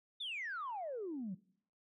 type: exponential sweep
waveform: sine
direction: down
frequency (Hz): 3675 to 172.9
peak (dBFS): -38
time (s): 0.2-1.35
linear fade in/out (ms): 10
effects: noise-tail reverb RT60 0.7 s tail -24 dB re dry + tanh soft clip ceiling -35 dBFS